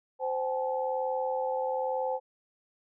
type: tone cluster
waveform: sine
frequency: 519 / 779 / 860 Hz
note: C5 / G5 / A5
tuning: -14 / -11 / -40 cents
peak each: -30 / -36 / -33 dBFS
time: 0.19-2.2 s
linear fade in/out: 50 ms
effects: none